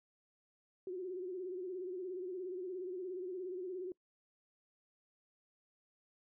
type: tone with vibrato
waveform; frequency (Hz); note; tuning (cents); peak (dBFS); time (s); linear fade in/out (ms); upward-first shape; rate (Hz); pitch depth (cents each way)
sine; 366.8; F#4; -15; -39; 0.87-3.92; 2; sine; 17; 75
effects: noise-tail reverb RT60 0.1 s tail -24 dB re dry